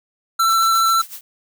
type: tone with vibrato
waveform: square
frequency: 1339 Hz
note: E6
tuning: 27 cents sharp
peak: -14 dBFS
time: 0.39-1.02 s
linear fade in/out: 10 ms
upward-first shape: triangle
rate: 14 Hz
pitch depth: 12 cents each way
type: noise with tremolo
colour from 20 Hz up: blue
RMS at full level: -32 dBFS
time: 0.49-1.21 s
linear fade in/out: 2 ms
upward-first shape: sine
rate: 8 Hz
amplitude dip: 80%
effects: none